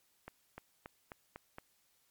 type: accelerating click train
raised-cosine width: 0.5 ms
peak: -30 dBFS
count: 6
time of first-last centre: 0.28-1.584 s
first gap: 300 ms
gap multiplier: 0.93
effects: white hiss -73 dBFS RMS until 2.1 s + MP3 96 kbps